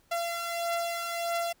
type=beating tone pair; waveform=sawtooth; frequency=681 / 682.6 Hz; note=F5 / F5; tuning=-44 / -40 cents; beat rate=1.6 Hz; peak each=-32 / -27 dBFS; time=0.11-1.53 s; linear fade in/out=10 ms; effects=pink hiss -66 dBFS RMS until 1.6 s